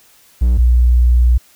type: tone pair in turn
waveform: triangle / sine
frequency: 60.1 / 60.55 Hz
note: B1 / B1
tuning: -46 / -34 cents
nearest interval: unison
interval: 12 cents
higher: second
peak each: -7 dBFS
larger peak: neither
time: 0.41-0.58 / 0.58-1.38 s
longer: second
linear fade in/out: 10 ms
effects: white hiss -49 dBFS RMS until 1.55 s